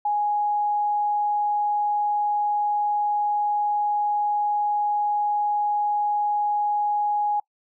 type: tone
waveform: sine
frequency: 830.6 Hz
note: G#5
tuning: in tune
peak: -20 dBFS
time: 0.05-7.4 s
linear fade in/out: 5 ms
effects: noise-tail reverb RT60 0.1 s tail -24 dB re dry